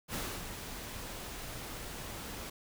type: noise with ADSR envelope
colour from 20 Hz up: pink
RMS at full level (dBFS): -36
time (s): 0.08-2.5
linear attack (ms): 64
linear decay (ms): 280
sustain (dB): -7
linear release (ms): 6
effects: none